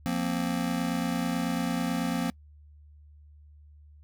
square chord, F suspended fourth, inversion none, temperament just, 174.61 / 232.8 / 261.9 Hz, F3 / Bb3 / C4, 0 / -2 / +2 cents, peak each -32 dBFS, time 0.06-2.3 s, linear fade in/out 0 ms, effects noise-tail reverb RT60 0.1 s tail -25 dB re dry + added 74 Hz sine -50 dBFS peak until 4.03 s

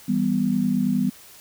sine chord, E minor, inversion none, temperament just, 164.81 / 197.78 / 247.2 Hz, E3 / G3 / B3, 0 / +16 / +2 cents, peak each -28 / -22 / -22 dBFS, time 0.08-1.1 s, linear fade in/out 10 ms, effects white hiss -47 dBFS RMS until 1.4 s

